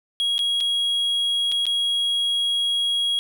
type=tone with dropouts; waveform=triangle; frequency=3300 Hz; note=G#7; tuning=12 cents flat; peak=-18 dBFS; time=0.2-3.19 s; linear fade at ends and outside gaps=0 ms; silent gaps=0.381-0.391 / 0.604-0.608 / 1.517-1.521 / 1.655-1.666 s; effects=none